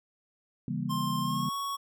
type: chord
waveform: sine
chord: C# diminished seventh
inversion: none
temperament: just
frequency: 138.59 / 166.31 / 199.57 / 239.5 Hz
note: C#3 / E3 / G3 / Bb3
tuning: 0 / +16 / +31 / +47 cents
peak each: -35 dBFS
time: 0.68-1.49 s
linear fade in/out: 2 ms
type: tone with pitch glide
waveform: square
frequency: 1056 to 1113 Hz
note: C6 to C#6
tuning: +16 to +7 cents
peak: -32 dBFS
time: 0.89-1.77 s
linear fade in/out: 20 ms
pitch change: +91 cents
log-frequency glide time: 1.21-1.53 s
effects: none